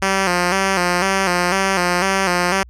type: tone with vibrato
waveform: 5% pulse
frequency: 185 Hz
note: F#3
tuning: in tune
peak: -4 dBFS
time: 0.02-2.63 s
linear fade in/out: 2 ms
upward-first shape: square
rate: 2 Hz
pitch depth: 76 cents each way
effects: added 60 Hz sine -39 dBFS peak until 2.69 s + low-pass 9000 Hz 12 dB/octave